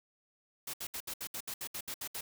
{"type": "noise bursts", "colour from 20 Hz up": "white", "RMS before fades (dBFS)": -40, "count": 12, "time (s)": [0.67, 2.21], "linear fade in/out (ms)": 5, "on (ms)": 66, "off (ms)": 68, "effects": []}